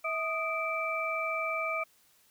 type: tone cluster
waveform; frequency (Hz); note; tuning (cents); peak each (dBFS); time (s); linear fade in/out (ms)
sine; 648 / 1243 / 2331; E5 / D#6 / D7; -30 / -2 / -14; -35 / -34 / -33; 0.04-1.84; 10
effects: white hiss -65 dBFS RMS until 2.3 s